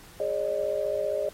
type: chord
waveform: sine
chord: Ab suspended fourth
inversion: none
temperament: equal with one note detuned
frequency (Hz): 415.3 / 554.4 / 609.8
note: Ab4 / Db5 / Eb5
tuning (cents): 0 / 0 / -35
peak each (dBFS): -32 / -30 / -28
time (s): 0.2-1.29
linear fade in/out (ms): 2
effects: pink hiss -51 dBFS RMS until 1.33 s + AAC 48 kbps